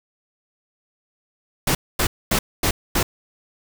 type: noise bursts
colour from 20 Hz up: pink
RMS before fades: -19 dBFS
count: 5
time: 1.67-3.03 s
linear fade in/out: 5 ms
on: 80 ms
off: 240 ms
effects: none